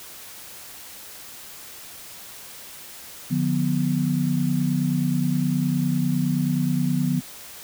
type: chord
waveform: sine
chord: B diminished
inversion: first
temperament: just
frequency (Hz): 148.16 / 177.8 / 246.9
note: D3 / F3 / B3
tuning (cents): +16 / +31 / 0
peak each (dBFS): -24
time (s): 3.3-7.21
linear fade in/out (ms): 20
effects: white hiss -41 dBFS RMS until 7.63 s